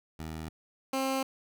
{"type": "tone pair in turn", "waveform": "15% pulse", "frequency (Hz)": [79.4, 266.4], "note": ["D#2", "C4"], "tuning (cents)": [36, 31], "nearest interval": "octave + major sixth", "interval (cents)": 2095, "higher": "second", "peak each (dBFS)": [-31, -22], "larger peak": "second", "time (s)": [[0.19, 0.49], [0.93, 1.23]], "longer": "neither", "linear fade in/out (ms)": 5, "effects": []}